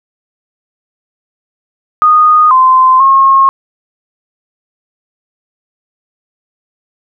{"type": "tone with pitch steps", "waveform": "sine", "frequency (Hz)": [1235, 1035, 1081], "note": ["D#6", "C6", "C#6"], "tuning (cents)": [-13, -19, -44], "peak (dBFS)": -3, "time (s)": [2.02, 3.49], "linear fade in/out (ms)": 0, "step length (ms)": 490, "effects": []}